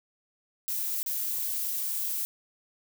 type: noise with dropouts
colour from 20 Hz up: violet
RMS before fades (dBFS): -31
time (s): 0.68-2.25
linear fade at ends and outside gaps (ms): 0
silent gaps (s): 1.03-1.062
effects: none